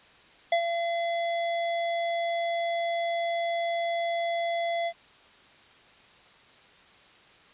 square tone with ADSR envelope, 680 Hz, F5, 46 cents flat, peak -20 dBFS, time 0.52-4.93 s, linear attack 4 ms, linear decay 84 ms, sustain -7 dB, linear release 59 ms, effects white hiss -55 dBFS RMS until 7.53 s + resampled to 8000 Hz

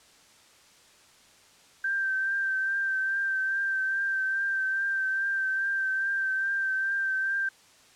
sine tone with vibrato, 1567 Hz, G6, 1 cent flat, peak -25 dBFS, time 1.84-7.49 s, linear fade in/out 5 ms, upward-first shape triangle, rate 2.4 Hz, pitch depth 29 cents each way, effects white hiss -57 dBFS RMS until 7.95 s + low-pass 8000 Hz 12 dB/octave

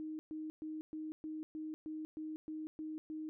sine tone bursts, 311.5 Hz, D#4, 2 cents sharp, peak -40 dBFS, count 11, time 0-3.29 s, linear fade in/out 0 ms, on 190 ms, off 120 ms, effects none

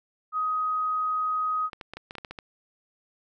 sine tone, 1256 Hz, D#6, 16 cents sharp, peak -24 dBFS, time 0.32-1.7 s, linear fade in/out 50 ms
clicks, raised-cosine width 0.3 ms, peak -22 dBFS, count 10, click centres 1.732 / 1.812 / 1.936 / 1.97 / 2.109 / 2.153 / 2.183 / 2.248 / 2.31 / 2.388 s
effects none

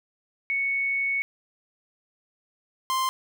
sine / 45% pulse tone pair in turn, 2217 / 1046.3 Hz, C#7 / C6, 0 / 0 cents, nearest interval octave + minor second, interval 1300 cents, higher first, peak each -23 dBFS, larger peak neither, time 0.5-1.22 / 2.9-3.09 s, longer first, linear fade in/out 0 ms, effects none

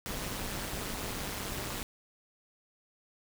pink noise with amplitude modulation, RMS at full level -34 dBFS, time 0.06-1.83 s, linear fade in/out 0 ms, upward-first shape sine, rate 202 Hz, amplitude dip 75%, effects none

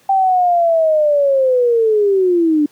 sine linear sweep, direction down, 784 to 290 Hz, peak -10 dBFS, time 0.09-2.66 s, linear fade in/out 5 ms, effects pink hiss -52 dBFS RMS until 2.71 s + high-pass 150 Hz 12 dB/octave

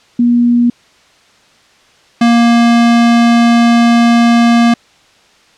sine / square tone pair in turn, 239.6 / 234.8 Hz, A#3 / A#3, +48 / +13 cents, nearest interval unison, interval 35 cents, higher first, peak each -6 dBFS, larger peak neither, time 0.19-0.7 / 2.21-4.74 s, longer second, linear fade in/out 5 ms, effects white hiss -47 dBFS RMS until 5.57 s + low-pass 5000 Hz 12 dB/octave

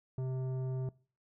triangle tone with tanh clipping, 130 Hz, C3, 11 cents flat, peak -35 dBFS, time 0.18-0.89 s, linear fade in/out 2 ms, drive 16 dB, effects noise-tail reverb RT60 0.4 s tail -22 dB re dry

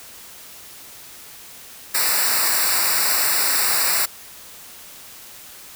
white noise with comb filter, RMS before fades -19 dBFS, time 1.94-4.06 s, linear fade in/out 10 ms, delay 0.31 ms, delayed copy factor -1, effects white hiss -41 dBFS RMS until 5.75 s

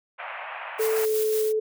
pink band-pass noise, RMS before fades -36 dBFS, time 0.18-1.06 s, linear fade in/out 20 ms, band 620 to 2700 Hz, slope 48 dB/octave
blue noise with tremolo, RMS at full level -32 dBFS, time 0.78-1.53 s, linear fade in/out 50 ms, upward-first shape square, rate 5.5 Hz, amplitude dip 35%
sine tone with pitch glide, 440 to 434.2 Hz, A4 to A4, 0 to -23 cents, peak -21 dBFS, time 0.79-1.6 s, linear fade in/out 10 ms, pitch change -23 cents, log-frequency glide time 0.98-1.08 s
effects none

